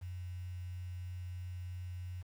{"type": "tone with quantisation", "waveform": "sine", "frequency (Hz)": 89.7, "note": "F2", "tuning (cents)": 47, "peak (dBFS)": -40, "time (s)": [0.01, 2.23], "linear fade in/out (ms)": 20, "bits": 10, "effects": []}